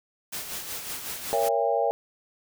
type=noise with tremolo; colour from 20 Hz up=white; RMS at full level=-33 dBFS; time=0.32-1.49 s; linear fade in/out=10 ms; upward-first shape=sine; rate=5.4 Hz; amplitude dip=50%
type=chord; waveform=sine; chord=A# diminished seventh; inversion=none; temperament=just; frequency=466.2 / 559.4 / 671.3 / 805.5 Hz; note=A#4 / C#5 / E5 / G5; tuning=0 / +16 / +31 / +47 cents; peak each=-27 dBFS; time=1.33-1.91 s; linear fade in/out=0 ms
effects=none